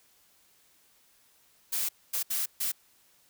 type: noise bursts at uneven times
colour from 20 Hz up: blue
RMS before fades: -30 dBFS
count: 4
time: 1.72-1.89 / 2.13-2.23 / 2.3-2.46 / 2.6-2.72 s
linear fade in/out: 10 ms
effects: white hiss -64 dBFS RMS until 3.29 s